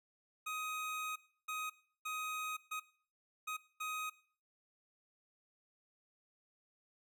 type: tone bursts at uneven times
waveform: 25% pulse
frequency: 1255 Hz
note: D#6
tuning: 15 cents sharp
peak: -35 dBFS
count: 6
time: 0.46-1.16 / 1.48-1.7 / 2.05-2.57 / 2.71-2.8 / 3.47-3.57 / 3.8-4.1 s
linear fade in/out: 10 ms
effects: noise-tail reverb RT60 0.5 s tail -19 dB re dry